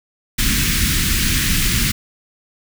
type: band-stop noise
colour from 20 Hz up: pink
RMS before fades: -17 dBFS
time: 0.38-1.92 s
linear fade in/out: 10 ms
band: 270 to 1600 Hz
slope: 24 dB/octave
effects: none